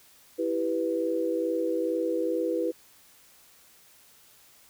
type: chord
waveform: sine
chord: E minor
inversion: none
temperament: equal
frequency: 329.6 / 392 / 493.9 Hz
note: E4 / G4 / B4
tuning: 0 / 0 / 0 cents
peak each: -29 / -32 / -28 dBFS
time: 0.38-2.72 s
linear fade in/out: 20 ms
effects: white hiss -57 dBFS RMS until 4.69 s